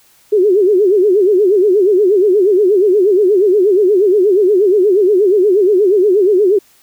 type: tone with vibrato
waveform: sine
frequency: 392 Hz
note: G4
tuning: in tune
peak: -7 dBFS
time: 0.32-6.59 s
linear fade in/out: 10 ms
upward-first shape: sine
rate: 8.4 Hz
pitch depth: 170 cents each way
effects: white hiss -50 dBFS RMS until 6.82 s